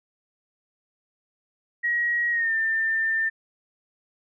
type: tone with pitch glide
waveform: sine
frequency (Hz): 1900 to 1793.4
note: A#6 to A6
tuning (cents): +33 to +33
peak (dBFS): -21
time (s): 1.83-3.3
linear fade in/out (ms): 20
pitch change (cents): -100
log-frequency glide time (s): 2.31-2.53
effects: none